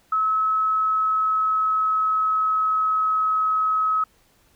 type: tone with pitch glide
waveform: sine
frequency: 1291 to 1279.9 Hz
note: E6 to D#6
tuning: -37 to +49 cents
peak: -18 dBFS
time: 0.12-4.04 s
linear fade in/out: 5 ms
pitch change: -14 cents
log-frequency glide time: 0.53-3.46 s
effects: pink hiss -60 dBFS RMS until 4.55 s